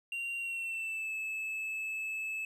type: tone with pitch glide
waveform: triangle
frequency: 2763 to 2608 Hz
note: F7 to E7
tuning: -19 to -19 cents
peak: -33 dBFS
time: 0.12-2.45 s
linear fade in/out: 2 ms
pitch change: -100 cents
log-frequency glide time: 0.38-1.13 s
effects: none